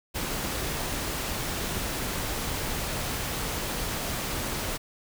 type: noise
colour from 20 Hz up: pink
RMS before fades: -31 dBFS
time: 0.14-4.78 s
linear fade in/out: 20 ms
effects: none